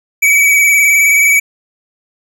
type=tone with vibrato; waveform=square; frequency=2280 Hz; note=C#7; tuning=48 cents sharp; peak=-7 dBFS; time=0.22-1.4 s; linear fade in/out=10 ms; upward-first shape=sine; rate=19 Hz; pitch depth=35 cents each way; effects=none